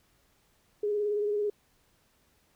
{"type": "tone with vibrato", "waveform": "sine", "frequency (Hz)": 415.3, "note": "G#4", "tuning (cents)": 0, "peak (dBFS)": -26, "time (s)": [0.83, 1.5], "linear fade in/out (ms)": 5, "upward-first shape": "sine", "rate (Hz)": 18, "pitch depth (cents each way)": 31, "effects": ["pink hiss -68 dBFS RMS until 2.55 s"]}